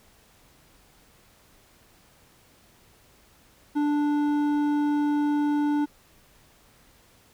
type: tone with hard clipping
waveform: triangle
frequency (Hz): 293.7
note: D4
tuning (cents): 0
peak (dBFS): -23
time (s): 3.75-5.86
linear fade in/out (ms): 20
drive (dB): 12
effects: pink hiss -58 dBFS RMS until 7.33 s